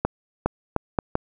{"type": "accelerating click train", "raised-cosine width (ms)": 1, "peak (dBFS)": -6, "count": 5, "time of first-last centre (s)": [0.05, 1.154], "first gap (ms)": 410, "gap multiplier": 0.74, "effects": []}